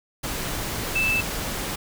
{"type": "tone in noise", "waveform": "sine", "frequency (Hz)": 2637, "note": "E7", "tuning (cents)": 0, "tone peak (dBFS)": -20, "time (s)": [0.95, 1.21], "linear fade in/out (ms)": 10, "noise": "pink", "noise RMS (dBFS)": -29, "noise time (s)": [0.23, 1.76], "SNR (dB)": 6, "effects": []}